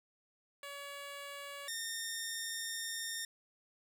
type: tone pair in turn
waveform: 10% pulse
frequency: 566 / 1826.2 Hz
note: C#5 / A#6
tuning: +36 / -36 cents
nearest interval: octave + minor sixth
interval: 2028 cents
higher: second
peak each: -36 / -29 dBFS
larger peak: second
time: 0.63-1.68 / 1.68-3.25 s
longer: second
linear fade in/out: 2 ms
effects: none